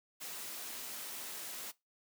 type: noise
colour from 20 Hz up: white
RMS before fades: -44 dBFS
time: 0.2-1.72 s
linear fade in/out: 20 ms
effects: noise-tail reverb RT60 0.2 s tail -20 dB re dry + high-pass 200 Hz 12 dB/octave